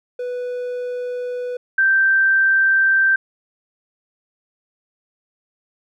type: tone pair in turn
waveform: triangle / sine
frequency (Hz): 493.9 / 1565.1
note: B4 / G6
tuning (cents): 0 / -3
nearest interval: octave + minor sixth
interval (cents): 1997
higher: second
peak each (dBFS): -21 / -12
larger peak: second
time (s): 0.19-1.57 / 1.78-3.16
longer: neither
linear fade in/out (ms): 5
effects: none